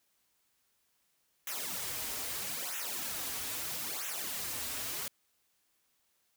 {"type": "noise with flanger", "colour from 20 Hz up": "white", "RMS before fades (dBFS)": -38, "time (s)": [1.47, 5.08], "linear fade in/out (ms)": 2, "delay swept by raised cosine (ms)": [0.21, 5.91], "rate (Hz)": 0.77, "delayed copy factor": -0.9, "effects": ["white hiss -75 dBFS RMS until 6.36 s"]}